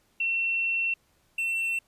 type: tone pair in turn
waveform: sine / triangle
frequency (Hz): 2710 / 2698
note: E7 / E7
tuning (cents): +47 / +40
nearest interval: unison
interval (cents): 7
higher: first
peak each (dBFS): -24 / -24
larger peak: neither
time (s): 0.2-0.94 / 1.38-1.79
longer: first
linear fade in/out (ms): 5
effects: pink hiss -67 dBFS RMS until 1.87 s + resampled to 32000 Hz